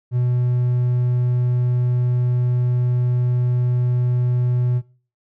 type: tone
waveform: triangle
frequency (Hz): 123.47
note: B2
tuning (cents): 0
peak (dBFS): -14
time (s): 0.11-4.82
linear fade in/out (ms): 50
effects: noise-tail reverb RT60 0.4 s tail -20 dB re dry